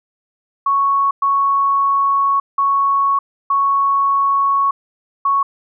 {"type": "tone bursts at uneven times", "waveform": "sine", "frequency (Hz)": 1108.7, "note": "C#6", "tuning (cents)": 0, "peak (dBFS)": -12, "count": 5, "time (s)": [[0.66, 1.11], [1.22, 2.4], [2.58, 3.19], [3.5, 4.71], [5.25, 5.43]], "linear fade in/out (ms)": 5, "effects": []}